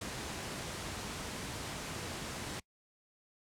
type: low-pass noise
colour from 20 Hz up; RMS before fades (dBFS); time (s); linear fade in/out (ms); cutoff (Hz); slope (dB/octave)
pink; -41; 0.01-2.6; 5; 10000; 24
effects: noise-tail reverb RT60 0.1 s tail -25 dB re dry + high-pass 60 Hz 12 dB/octave